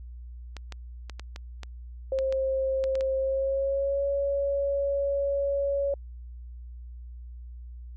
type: clicks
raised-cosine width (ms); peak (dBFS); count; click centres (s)
0.2; -22; 11; 0.567 / 0.723 / 1.097 / 1.196 / 1.361 / 1.633 / 2.188 / 2.325 / 2.84 / 2.954 / 3.009
type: tone with pitch glide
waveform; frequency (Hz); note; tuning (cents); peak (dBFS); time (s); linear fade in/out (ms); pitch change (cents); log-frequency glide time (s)
sine; 532 to 559.4; C5 to C#5; +29 to +16; -24; 2.12-5.94; 2; +87; 3.17-4.05
effects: added 60 Hz sine -39 dBFS peak until 7.96 s